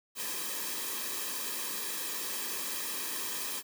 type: noise with comb filter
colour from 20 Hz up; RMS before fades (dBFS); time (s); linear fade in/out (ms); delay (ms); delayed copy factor
white; -36; 0.15-3.63; 50; 1.4; -0.65
effects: high-pass 200 Hz 12 dB/octave